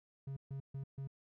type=tone bursts; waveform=triangle; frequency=136.5 Hz; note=C#3; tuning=26 cents flat; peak=-38 dBFS; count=4; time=0.27-1.074 s; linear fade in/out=5 ms; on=96 ms; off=140 ms; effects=none